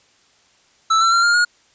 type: tone with pitch steps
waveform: square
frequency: 1318.5 / 1347 / 1376.1 / 1405.8 / 1436.2 Hz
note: E6 / E6 / F6 / F6 / F6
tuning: 0 / +37 / -26 / +11 / +48 cents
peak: -13 dBFS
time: 0.9-1.45 s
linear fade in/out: 10 ms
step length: 110 ms
effects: white hiss -56 dBFS RMS until 1.74 s + resampled to 16000 Hz